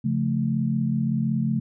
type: chord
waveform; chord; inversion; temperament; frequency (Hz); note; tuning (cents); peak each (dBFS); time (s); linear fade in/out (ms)
sine; Db augmented; none; equal; 138.59 / 174.61 / 220; Db3 / F3 / A3; 0 / 0 / 0; -25 / -28 / -24; 0.04-1.6; 10
effects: none